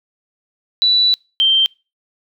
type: tone pair in turn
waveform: sine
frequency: 3956 / 3140 Hz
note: B7 / G7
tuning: +2 / +2 cents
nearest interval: major third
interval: 400 cents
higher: first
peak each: -10 dBFS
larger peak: neither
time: 0.82-1.14 / 1.4-1.66 s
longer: first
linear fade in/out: 0 ms
effects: noise-tail reverb RT60 0.3 s tail -26 dB re dry